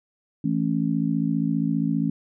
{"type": "chord", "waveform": "sine", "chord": "A major", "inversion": "second", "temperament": "just", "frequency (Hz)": [165, 220, 275], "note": ["E3", "A3", "C#4"], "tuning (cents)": [2, 0, -14], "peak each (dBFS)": -25, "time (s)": [0.44, 2.1], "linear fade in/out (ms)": 5, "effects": []}